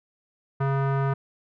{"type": "tone with low-pass filter", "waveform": "square", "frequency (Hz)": 137.1, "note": "C#3", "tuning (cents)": -19, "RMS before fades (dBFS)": -24, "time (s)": [0.6, 1.14], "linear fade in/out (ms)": 10, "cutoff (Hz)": 1300, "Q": 2.1, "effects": []}